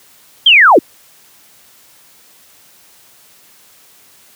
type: linear sweep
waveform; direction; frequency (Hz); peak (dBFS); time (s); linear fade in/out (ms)
sine; down; 3287 to 246.9; -3; 0.46-0.79; 5
effects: white hiss -46 dBFS RMS until 4.35 s + high-pass 80 Hz 12 dB/octave